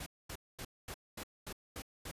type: noise bursts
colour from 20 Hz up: pink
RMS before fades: -44 dBFS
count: 8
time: 0-2.114 s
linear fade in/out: 5 ms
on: 63 ms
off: 230 ms
effects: resampled to 32000 Hz